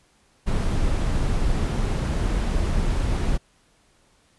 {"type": "noise", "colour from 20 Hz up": "brown", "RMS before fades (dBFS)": -22, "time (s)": [0.46, 3.38], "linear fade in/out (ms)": 20, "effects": ["pink hiss -61 dBFS RMS until 4.38 s", "resampled to 24000 Hz"]}